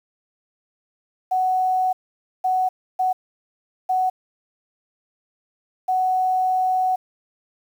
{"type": "tone bursts at uneven times", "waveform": "sine", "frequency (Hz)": 744, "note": "F#5", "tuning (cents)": 9, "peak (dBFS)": -17, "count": 5, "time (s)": [[1.31, 1.93], [2.44, 2.69], [2.99, 3.13], [3.89, 4.1], [5.88, 6.96]], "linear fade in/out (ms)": 10, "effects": ["8-bit"]}